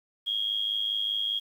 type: tone with amplitude modulation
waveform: sine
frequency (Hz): 3276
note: G#7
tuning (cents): -24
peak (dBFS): -23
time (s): 0.26-1.4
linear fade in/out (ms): 20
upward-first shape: sine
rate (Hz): 105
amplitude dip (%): 70
effects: 9-bit